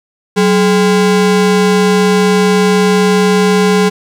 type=ring-modulated tone; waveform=square; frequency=304.6 Hz; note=D#4; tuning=37 cents flat; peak=-5 dBFS; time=0.36-3.9 s; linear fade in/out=20 ms; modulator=118 Hz; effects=low-pass 9000 Hz 12 dB/octave + 7-bit